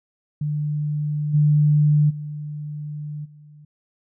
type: tone with level steps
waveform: sine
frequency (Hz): 149.1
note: D3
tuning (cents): +27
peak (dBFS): -21 / -13 / -28 / -43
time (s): 0.41-3.65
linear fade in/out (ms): 5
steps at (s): 1.33 / 2.09 / 3.24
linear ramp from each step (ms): 20
effects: none